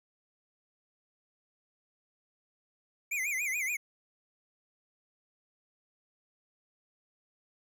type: tone with vibrato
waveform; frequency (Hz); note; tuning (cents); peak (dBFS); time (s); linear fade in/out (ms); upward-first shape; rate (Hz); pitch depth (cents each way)
square; 2236; C#7; +14; -31; 3.11-3.77; 10; sine; 7; 180
effects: none